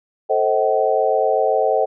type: chord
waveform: sine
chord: A diminished seventh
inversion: none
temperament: just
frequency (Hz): 440 / 528 / 633.6 / 760.3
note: A4 / C5 / Eb5 / Gb5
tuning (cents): 0 / +16 / +31 / +47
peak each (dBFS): -20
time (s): 0.29-1.86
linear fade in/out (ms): 20
effects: none